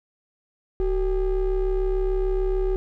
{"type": "ring-modulated tone", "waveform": "triangle", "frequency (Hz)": 205.4, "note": "G#3", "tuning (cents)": -19, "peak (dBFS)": -15, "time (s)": [0.8, 2.76], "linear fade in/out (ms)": 0, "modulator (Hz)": 172, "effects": []}